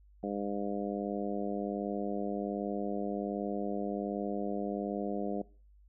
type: harmonic tone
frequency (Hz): 101.3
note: G#2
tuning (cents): -43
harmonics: 2 / 3 / 4 / 5 / 6 / 7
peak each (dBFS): -37 / -39 / -40 / -41 / -42 / -42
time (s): 0.23-5.42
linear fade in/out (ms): 5
effects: noise-tail reverb RT60 0.4 s tail -22 dB re dry + added 50 Hz sine -57 dBFS peak until 5.88 s